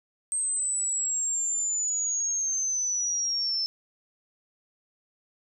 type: linear sweep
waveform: sine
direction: down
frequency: 8340 to 5274 Hz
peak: -25 dBFS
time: 0.32-3.66 s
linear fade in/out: 0 ms
effects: none